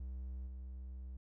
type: tone with level steps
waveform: triangle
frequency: 63.8 Hz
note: C2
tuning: 43 cents flat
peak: -39 / -42 dBFS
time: 0-1.17 s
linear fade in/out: 5 ms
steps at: 0.46 s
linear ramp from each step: 20 ms
effects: none